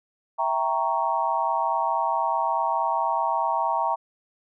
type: chord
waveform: sine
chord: E diminished seventh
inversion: none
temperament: equal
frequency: 659.3 / 784 / 932.3 / 1108.7 Hz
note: E5 / G5 / Bb5 / Db6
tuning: 0 / 0 / 0 / 0 cents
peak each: -29 / -28 / -24 / -29 dBFS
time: 0.38-3.96 s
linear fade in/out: 20 ms
effects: none